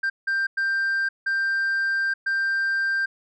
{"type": "tone bursts at uneven times", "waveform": "sine", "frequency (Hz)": 1575, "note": "G6", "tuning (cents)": 8, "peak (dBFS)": -18, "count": 5, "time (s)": [[0.03, 0.1], [0.27, 0.47], [0.57, 1.09], [1.26, 2.14], [2.26, 3.06]], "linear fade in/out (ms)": 10, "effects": ["tanh soft clip ceiling -20 dBFS"]}